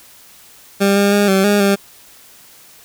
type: tone with pitch steps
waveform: 20% pulse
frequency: 198.6 / 201.1 / 203.9 / 192.2 / 204.9 / 198.7 Hz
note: G3 / G3 / G#3 / G3 / G#3 / G3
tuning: +23 / +44 / -32 / -34 / -23 / +24 cents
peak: -6 dBFS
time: 0.8-1.76 s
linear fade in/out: 20 ms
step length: 160 ms
effects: white hiss -44 dBFS RMS until 2.84 s